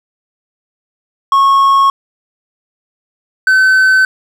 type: tone pair in turn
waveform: triangle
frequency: 1096 / 1526.3 Hz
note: C#6 / G6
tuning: -20 / -47 cents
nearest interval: tritone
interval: 573 cents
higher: second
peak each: -4 dBFS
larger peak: neither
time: 1.32-1.9 / 3.47-4.05 s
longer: neither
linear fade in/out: 2 ms
effects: none